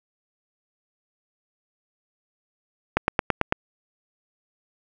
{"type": "click train", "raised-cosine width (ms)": 0.5, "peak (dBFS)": -3, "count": 6, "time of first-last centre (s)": [2.97, 3.524], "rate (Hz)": 9.02, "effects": []}